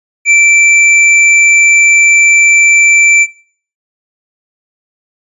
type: tone with tanh clipping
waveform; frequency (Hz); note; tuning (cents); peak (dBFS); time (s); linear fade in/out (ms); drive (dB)
sine; 2337; D7; -9; -5; 0.25-3.27; 50; 17
effects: noise-tail reverb RT60 0.5 s tail -21 dB re dry + resampled to 24000 Hz